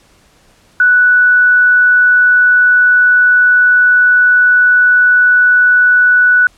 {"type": "tone", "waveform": "sine", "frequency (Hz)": 1480, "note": "F#6", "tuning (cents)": 0, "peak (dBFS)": -5, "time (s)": [0.8, 6.47], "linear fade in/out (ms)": 2, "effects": ["pink hiss -49 dBFS RMS until 6.57 s", "low-pass 10000 Hz 12 dB/octave"]}